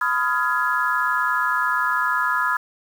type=chord; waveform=sine; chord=F half-diminished seventh; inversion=second; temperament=just; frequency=1005.8 / 1257.2 / 1396.9 / 1676.3 Hz; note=Cb6 / Eb6 / F6 / Ab6; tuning=+31 / +18 / 0 / +16 cents; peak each=-24 dBFS; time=0.01-2.57 s; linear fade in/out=5 ms; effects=7-bit